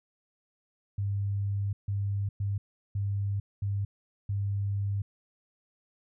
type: tone bursts at uneven times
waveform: sine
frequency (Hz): 100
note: G2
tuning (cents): +35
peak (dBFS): -27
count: 6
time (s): 0.98-1.73 / 1.88-2.29 / 2.4-2.58 / 2.95-3.4 / 3.62-3.85 / 4.29-5.02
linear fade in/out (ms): 5
effects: none